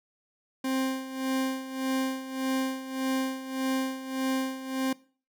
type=tone with tremolo; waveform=40% pulse; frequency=263.5 Hz; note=C4; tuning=12 cents sharp; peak=-24 dBFS; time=0.64-4.93 s; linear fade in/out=5 ms; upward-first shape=sine; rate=1.7 Hz; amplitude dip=75%; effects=noise-tail reverb RT60 0.4 s tail -21 dB re dry